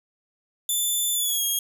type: tone with pitch glide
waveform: 5% pulse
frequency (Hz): 3520 to 3265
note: A7 to G#7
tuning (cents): 0 to -30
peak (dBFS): -15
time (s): 0.69-1.59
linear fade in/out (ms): 2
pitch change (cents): -130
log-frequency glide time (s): 1.14-1.44
effects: none